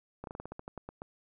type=slowing click train; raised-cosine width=1 ms; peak=-27 dBFS; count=12; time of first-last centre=0.24-1.019 s; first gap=32 ms; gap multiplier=1.15; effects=none